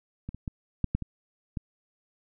clicks, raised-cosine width 5 ms, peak -23 / -27 / -20 / -12 / -13 / -21 / -19 dBFS, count 7, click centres 0.29 / 0.346 / 0.478 / 0.843 / 0.95 / 1.023 / 1.572 s, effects none

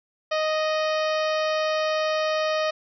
harmonic tone with a mistuned harmonic, 622.3 Hz, D#5, in tune, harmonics 1 / 2 / 3 / 4 / 5 / 6 / 7 / 8 / 9, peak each -23 / -29 / -33 / -35 / -37 / -39 / -40 / -41 / -42 dBFS, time 0.31-2.71 s, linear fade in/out 10 ms, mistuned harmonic 5, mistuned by -27 cents, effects none

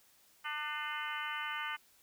harmonic tone with a mistuned harmonic, 299.5 Hz, D4, 34 cents sharp, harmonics 3 / 4 / 5 / 6 / 7 / 8 / 9 / 10, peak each -45 / -42 / -42 / -46 / -43 / -50 / -51 / -45 dBFS, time 0.44-1.77 s, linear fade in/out 20 ms, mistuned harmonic 8, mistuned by +51 cents, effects white hiss -66 dBFS RMS until 2.02 s

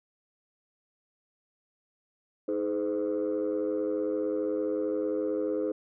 sine tone cluster, 314.1 / 420.7 / 512 Hz, D#4 / G#4 / C5, +16 / +22 / -38 cents, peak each -30 dBFS, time 2.48-5.72 s, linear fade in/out 5 ms, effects tanh soft clip ceiling -22 dBFS

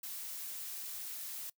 blue noise, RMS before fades -43 dBFS, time 0.03-1.5 s, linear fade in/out 5 ms, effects noise-tail reverb RT60 0.1 s tail -22 dB re dry

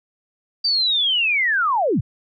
sine linear sweep, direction down, 4699 to 78.4 Hz, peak -16 dBFS, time 0.64-2.01 s, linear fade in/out 10 ms, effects none

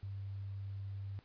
sine tone, 98.5 Hz, G2, 9 cents sharp, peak -40 dBFS, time 0.03-1.19 s, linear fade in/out 0 ms, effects pink hiss -67 dBFS RMS until 1.24 s + resampled to 11025 Hz

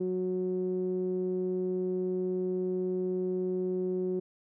sawtooth tone with low-pass filter, 183.7 Hz, F#3, 12 cents flat, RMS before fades -31 dBFS, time 0-4.2 s, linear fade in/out 10 ms, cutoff 370 Hz, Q 4.8, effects none

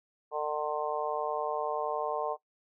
harmonic tone, 150.7 Hz, D3, 45 cents sharp, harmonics 3 / 4 / 5 / 6 / 7, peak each -34 / -35 / -36 / -37 / -37 dBFS, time 0.31-2.37 s, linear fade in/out 50 ms, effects noise-tail reverb RT60 0.1 s tail -17 dB re dry

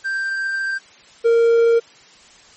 triangle tone pair in turn, 1574 / 463.6 Hz, G6 / A#4, +7 / -10 cents, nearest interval octave + major sixth, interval 2117 cents, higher first, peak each -18 / -9 dBFS, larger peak second, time 0.04-0.79 / 1.24-1.8 s, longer first, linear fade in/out 20 ms, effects white hiss -47 dBFS RMS until 2.56 s + MP3 32 kbps

